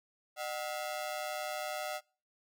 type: ring-modulated tone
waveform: sawtooth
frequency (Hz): 678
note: E5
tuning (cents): +49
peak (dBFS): -29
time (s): 0.36-2.01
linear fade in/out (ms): 50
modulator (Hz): 70
effects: noise-tail reverb RT60 0.4 s tail -26 dB re dry